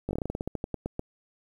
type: slowing click train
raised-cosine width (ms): 2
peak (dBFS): -17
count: 16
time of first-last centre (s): 0.09-0.994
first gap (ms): 19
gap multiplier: 1.15
effects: 9-bit